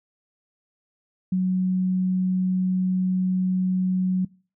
sine tone, 185 Hz, F#3, in tune, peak -19 dBFS, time 1.32-4.25 s, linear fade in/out 5 ms, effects noise-tail reverb RT60 0.4 s tail -24 dB re dry

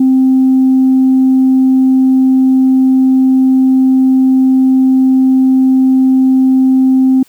sine tone, 261.6 Hz, C4, in tune, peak -4 dBFS, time 0-7.23 s, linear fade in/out 5 ms, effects tanh soft clip ceiling -2 dBFS + white hiss -48 dBFS RMS until 7.28 s

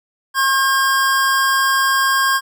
square tone pair together, 1078.1 / 1606 Hz, C#6 / G6, -49 / +41 cents, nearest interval perfect fifth, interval 690 cents, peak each -17 dBFS, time 0.34-2.41 s, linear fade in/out 50 ms, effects none

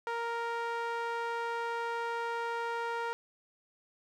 sawtooth tone with band-pass filter, 466.2 Hz, A#4, in tune, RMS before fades -35 dBFS, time 0.07-3.13 s, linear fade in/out 0 ms, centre 1100 Hz, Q 1.3, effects none

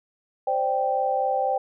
sine chord, C suspended second, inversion none, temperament equal, 523.3 / 587.3 / 784 Hz, C5 / D5 / G5, 0 / 0 / 0 cents, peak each -26 / -29 / -23 dBFS, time 0.47-1.58 s, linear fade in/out 5 ms, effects none

